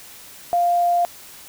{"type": "tone", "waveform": "sine", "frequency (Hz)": 698.5, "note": "F5", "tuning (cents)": 0, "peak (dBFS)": -15, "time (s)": [0.53, 1.05], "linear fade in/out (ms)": 0, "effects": ["white hiss -42 dBFS RMS until 1.48 s"]}